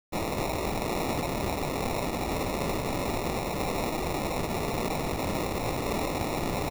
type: noise with sample-and-hold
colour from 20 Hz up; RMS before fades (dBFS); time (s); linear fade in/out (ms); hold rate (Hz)
blue; -30; 0.12-6.7; 20; 1575
effects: none